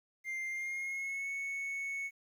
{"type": "tone with pitch glide", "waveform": "triangle", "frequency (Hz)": [2101, 2211], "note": ["C7", "C#7"], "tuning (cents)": [7, -5], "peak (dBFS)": -34, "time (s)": [0.24, 2.11], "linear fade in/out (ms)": 50, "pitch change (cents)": 88, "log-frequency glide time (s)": [0.52, 1.29], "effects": ["11-bit"]}